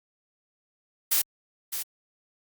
blue noise with echo, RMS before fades -22 dBFS, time 1.11-1.22 s, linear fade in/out 10 ms, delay 610 ms, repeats 1, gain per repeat -9 dB, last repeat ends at 1.83 s, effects Opus 48 kbps

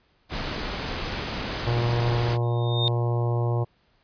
pink noise, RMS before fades -30 dBFS, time 0.29-2.38 s, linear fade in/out 50 ms
harmonic tone, 119 Hz, A#2, 36 cents sharp, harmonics 1 / 3 / 4 / 5 / 6 / 7 / 8 / 9, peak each -22 / -32 / -34 / -36 / -38 / -39 / -40 / -41 dBFS, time 1.66-3.65 s, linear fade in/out 20 ms
sine tone with exponential growth, 3657 Hz, A#7, 34 cents flat, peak -20 dBFS, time 2.43-2.88 s, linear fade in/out 0 ms, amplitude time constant 96 ms
effects pink hiss -65 dBFS RMS until 4.03 s + resampled to 11025 Hz

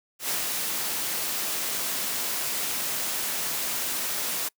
white noise with ADSR envelope, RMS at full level -27 dBFS, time 0.19-4.49 s, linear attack 110 ms, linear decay 130 ms, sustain -2 dB, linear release 14 ms, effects noise-tail reverb RT60 0.1 s tail -25 dB re dry + high-pass 150 Hz 12 dB/octave

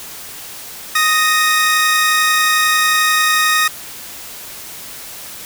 sawtooth tone pair together, 1249 / 1857.9 Hz, D#6 / A#6, +6 / -6 cents, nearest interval perfect fifth, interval 688 cents, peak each -11 dBFS, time 0.95-3.68 s, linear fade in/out 5 ms, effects white hiss -32 dBFS RMS until 5.45 s

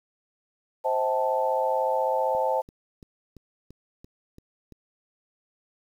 sine chord, A half-diminished seventh, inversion first, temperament equal with one note detuned, 523.3 / 637.9 / 784 / 880 Hz, C5 / Eb5 / G5 / A5, 0 / +43 / 0 / 0 cents, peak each -26 / -29 / -32 / -26 dBFS, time 0.84-2.62 s, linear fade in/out 20 ms
click train, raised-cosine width 3 ms, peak -33 dBFS, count 8, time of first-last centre 2.35-4.723 s, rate 2.95 Hz
effects 9-bit

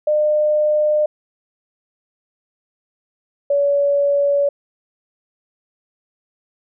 sine tone pair in turn, 604 / 568.2 Hz, D5 / C#5, +48 / +43 cents, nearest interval minor second, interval 105 cents, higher first, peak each -13 dBFS, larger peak neither, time 0.07-1.06 / 3.5-4.49 s, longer neither, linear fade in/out 5 ms, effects none

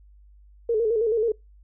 sine tone with vibrato, 447.4 Hz, A4, 29 cents sharp, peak -19 dBFS, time 0.69-1.32 s, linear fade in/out 5 ms, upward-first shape square, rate 9.3 Hz, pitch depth 71 cents each way, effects noise-tail reverb RT60 0.2 s tail -24 dB re dry + added 50 Hz sine -49 dBFS peak until 1.63 s

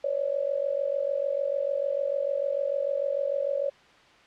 sine tone with amplitude modulation, 561 Hz, C#5, 21 cents sharp, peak -21 dBFS, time 0.04-3.7 s, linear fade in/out 5 ms, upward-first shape sine, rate 46.7 Hz, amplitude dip 85%, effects white hiss -55 dBFS RMS until 4.26 s + low-pass 3000 Hz 12 dB/octave

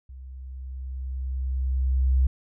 sine tone with level ramp, 65 Hz, C2, 11 cents flat, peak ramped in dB -39 to -16 dBFS, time 0.09-2.27 s, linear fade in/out 5 ms, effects none

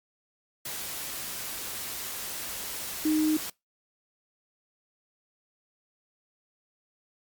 sine tone in noise, 309.3 Hz, D#4, 10 cents flat, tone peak -22 dBFS, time 3.05-3.37 s, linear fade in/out 5 ms, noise white, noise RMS -36 dBFS, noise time 0.65-3.5 s, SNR +11 dB, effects noise-tail reverb RT60 0.2 s tail -24 dB re dry + Opus 48 kbps

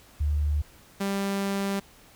sine / sawtooth tone pair in turn, 74 / 197.56 Hz, D2 / G3, +14 / +14 cents, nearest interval octave + perfect fourth, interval 1700 cents, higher second, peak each -22 dBFS, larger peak neither, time 0.2-0.62 / 1-1.8 s, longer second, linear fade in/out 10 ms, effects pink hiss -54 dBFS RMS until 2.15 s

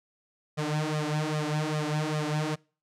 sawtooth tone with flanger, 152.5 Hz, D#3, 34 cents flat, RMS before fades -29 dBFS, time 0.57-2.56 s, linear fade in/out 20 ms, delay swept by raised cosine 1.6 to 5.4 ms, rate 2.5 Hz, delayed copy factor +0.85, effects noise-tail reverb RT60 0.4 s tail -26 dB re dry + low-pass 8000 Hz 12 dB/octave

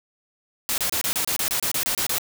white noise bursts, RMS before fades -24 dBFS, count 13, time 0.69-2.183 s, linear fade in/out 0 ms, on 89 ms, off 28 ms, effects none

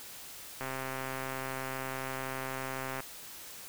click train, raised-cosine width 0.5 ms, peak -22 dBFS, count 317, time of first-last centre 0.61-3.004 s, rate 132 Hz, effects white hiss -47 dBFS RMS until 3.68 s

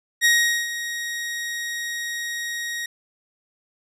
sawtooth tone with ADSR envelope, 1883 Hz, A#6, 17 cents sharp, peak -10 dBFS, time 0.21-2.86 s, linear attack 40 ms, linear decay 420 ms, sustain -13 dB, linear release 4 ms, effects low-pass 12000 Hz 12 dB/octave

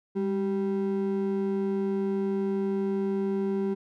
triangle ring-modulated tone, 293.7 Hz, D4, in tune, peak -20 dBFS, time 0.15-3.75 s, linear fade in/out 20 ms, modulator 93.6 Hz, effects none

